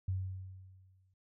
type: tone with exponential decay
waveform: sine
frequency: 94 Hz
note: F#2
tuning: 28 cents sharp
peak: -30 dBFS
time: 0.08-1.14 s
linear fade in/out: 5 ms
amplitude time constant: 230 ms
effects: none